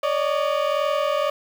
30% pulse tone pair together, 565 / 606.9 Hz, C#5 / D#5, +33 / -43 cents, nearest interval minor second, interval 124 cents, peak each -20 dBFS, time 0.03-1.3 s, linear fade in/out 5 ms, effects low-pass 3000 Hz 12 dB/octave + 7-bit

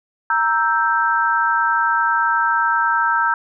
sine chord, E diminished, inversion second, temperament equal, 932.3 / 1318.5 / 1568 Hz, Bb5 / E6 / G6, 0 / 0 / 0 cents, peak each -19 dBFS, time 0.3-3.34 s, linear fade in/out 2 ms, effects none

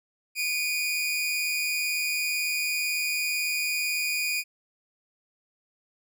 sawtooth tone pair together, 2300 / 2458 Hz, D7 / D#7, -37 / -22 cents, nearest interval minor second, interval 115 cents, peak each -30 / -23 dBFS, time 0.35-4.44 s, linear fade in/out 50 ms, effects none

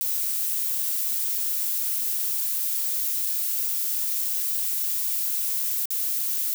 violet noise with dropouts, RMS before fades -26 dBFS, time 0.01-6.54 s, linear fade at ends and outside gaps 0 ms, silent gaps 5.856-5.905 s, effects none

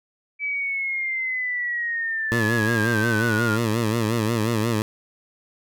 sine linear sweep, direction down, 2303 to 1389 Hz, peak -23 dBFS, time 0.39-3.59 s, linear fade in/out 50 ms
15% pulse tone with vibrato, 112.4 Hz, A2, 37 cents sharp, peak -14 dBFS, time 2.32-4.82 s, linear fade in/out 0 ms, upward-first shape sine, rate 5.6 Hz, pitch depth 100 cents each way
effects none

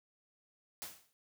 white noise with exponential decay, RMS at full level -41 dBFS, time 0.82-1.13 s, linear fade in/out 0 ms, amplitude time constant 67 ms, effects none

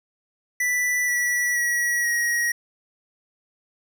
square tone with pitch steps, 1975.5 / 1948.3 / 1921.5 / 1895 Hz, B6 / B6 / B6 / A#6, 0 / -24 / -48 / +28 cents, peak -21 dBFS, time 0.6-2.52 s, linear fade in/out 5 ms, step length 480 ms, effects none

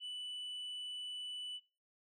sine tone, 2977 Hz, F#7, 10 cents sharp, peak -39 dBFS, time 0-1.6 s, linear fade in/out 50 ms, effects noise-tail reverb RT60 0.3 s tail -19 dB re dry + tanh soft clip ceiling -41 dBFS

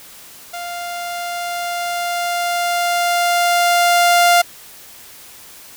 sawtooth tone with level ramp, 698.5 Hz, F5, in tune, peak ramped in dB -22 to -5 dBFS, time 0.53-4.42 s, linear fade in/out 10 ms, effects white hiss -40 dBFS RMS until 5.76 s

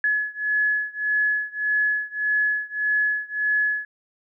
sine beating tone pair, 1700 / 1701.7 Hz, G#6 / G#6, +40 / +42 cents, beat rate 1.7 Hz, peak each -23 / -24 dBFS, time 0.04-3.85 s, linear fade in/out 2 ms, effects none

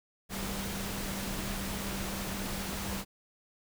sine tone in noise, 196 Hz, G3, in tune, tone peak -39 dBFS, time 0.29-3.05 s, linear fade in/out 50 ms, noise pink, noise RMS -37 dBFS, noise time 0.29-3.05 s, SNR -5 dB, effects none

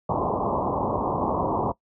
white low-pass noise, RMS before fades -25 dBFS, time 0.09-1.72 s, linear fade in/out 5 ms, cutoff 1100 Hz, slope 96 dB/octave, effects noise-tail reverb RT60 0.1 s tail -20 dB re dry + high-pass 60 Hz 12 dB/octave

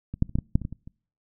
clicks, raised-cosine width 5 ms, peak -20 / -8 / -29 / -11 / -14 / -7 / -22 / -18 / -24 / -28 dBFS, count 10, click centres 0.14 / 0.224 / 0.294 / 0.355 / 0.387 / 0.555 / 0.617 / 0.651 / 0.726 / 0.875 s, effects noise-tail reverb RT60 0.5 s tail -26 dB re dry

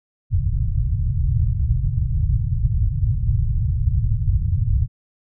white low-pass noise, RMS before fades -19 dBFS, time 0.3-4.88 s, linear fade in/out 50 ms, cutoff 130 Hz, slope 48 dB/octave, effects none

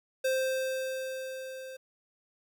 square tone with level ramp, 523.3 Hz, C5, in tune, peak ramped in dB -26 to -42 dBFS, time 0.24-1.77 s, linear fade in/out 10 ms, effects 11-bit

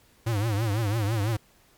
square tone with vibrato, 107.7 Hz, A2, 37 cents flat, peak -24 dBFS, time 0.26-1.37 s, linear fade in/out 10 ms, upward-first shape triangle, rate 6 Hz, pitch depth 180 cents each way, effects pink hiss -60 dBFS RMS until 1.77 s + MP3 96 kbps

